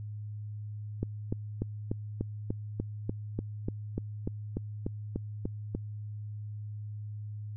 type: click train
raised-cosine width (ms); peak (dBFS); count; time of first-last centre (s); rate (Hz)
3; -18; 17; 1.03-5.75; 3.39
effects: added 105 Hz sine -37 dBFS peak until 7.56 s